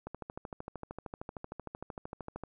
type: click train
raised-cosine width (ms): 1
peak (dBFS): -26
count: 32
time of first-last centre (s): 0.07-2.436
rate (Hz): 13.1
effects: none